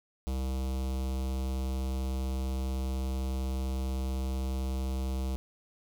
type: tone with notch filter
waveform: square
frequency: 65.41 Hz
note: C2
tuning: in tune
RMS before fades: -32 dBFS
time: 0.27-5.36 s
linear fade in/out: 0 ms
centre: 1700 Hz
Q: 0.88
effects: none